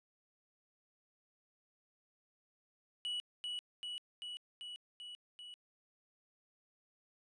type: tone with echo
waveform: triangle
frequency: 2939 Hz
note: F#7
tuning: 12 cents flat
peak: -35 dBFS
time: 3.05-3.2 s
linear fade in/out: 0 ms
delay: 390 ms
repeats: 6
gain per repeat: -2 dB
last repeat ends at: 5.54 s
effects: resampled to 22050 Hz